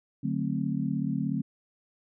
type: chord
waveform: sine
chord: D dominant seventh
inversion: none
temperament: just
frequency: 146.83 / 183.54 / 220.2 / 264.3 Hz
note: D3 / F#3 / A3 / C4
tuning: 0 / -14 / +2 / +18 cents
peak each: -32 dBFS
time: 0.23-1.42 s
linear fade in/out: 10 ms
effects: none